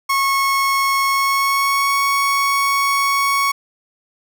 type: tone with pitch glide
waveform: 30% pulse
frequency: 1095 to 1111.6 Hz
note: C#6 to C#6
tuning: -22 to +4 cents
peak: -12 dBFS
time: 0.09-3.52 s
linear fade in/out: 10 ms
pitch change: +26 cents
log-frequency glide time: 1.09-1.94 s
effects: none